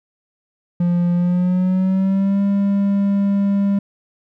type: tone with pitch glide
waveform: triangle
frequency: 174.61 to 199.42 Hz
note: F3 to G3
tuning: 0 to +30 cents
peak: -12 dBFS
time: 0.8-3.79 s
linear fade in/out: 5 ms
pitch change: +230 cents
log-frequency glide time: 1.14-2.42 s
effects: none